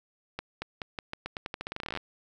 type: accelerating click train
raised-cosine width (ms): 0.3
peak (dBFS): -18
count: 23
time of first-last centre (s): 0.39-1.973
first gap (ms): 230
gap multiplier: 0.86
effects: none